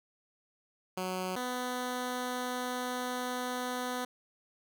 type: tone pair in turn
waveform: 10% pulse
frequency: 185 / 249.7 Hz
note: F#3 / B3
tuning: 0 / +19 cents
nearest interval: perfect fourth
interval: 519 cents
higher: second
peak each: -25 dBFS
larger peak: neither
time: 0.97-1.36 / 1.36-4.05 s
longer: second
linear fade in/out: 5 ms
effects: none